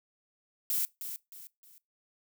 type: noise with echo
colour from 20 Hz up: violet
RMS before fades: -30 dBFS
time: 0.7-0.85 s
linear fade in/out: 0 ms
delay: 310 ms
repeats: 3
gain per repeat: -9 dB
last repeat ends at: 1.78 s
effects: noise-tail reverb RT60 0.2 s tail -21 dB re dry